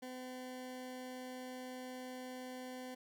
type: tone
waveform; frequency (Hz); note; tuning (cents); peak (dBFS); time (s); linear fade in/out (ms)
20% pulse; 254.4; C4; -48; -40; 0.02-2.95; 10
effects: none